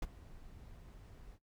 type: noise with ADSR envelope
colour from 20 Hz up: brown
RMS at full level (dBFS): -34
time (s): 0.02-1.39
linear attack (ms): 5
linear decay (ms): 29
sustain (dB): -20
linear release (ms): 60
effects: noise-tail reverb RT60 0.1 s tail -17 dB re dry